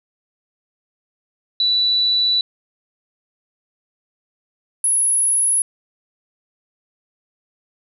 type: tone pair in turn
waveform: sine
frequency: 3957 / 10521 Hz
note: B7 / E9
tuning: +3 / -4 cents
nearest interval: octave + perfect fourth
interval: 1693 cents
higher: second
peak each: -14 dBFS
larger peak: neither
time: 1.6-2.41 / 4.84-5.62 s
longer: first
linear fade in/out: 2 ms
effects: none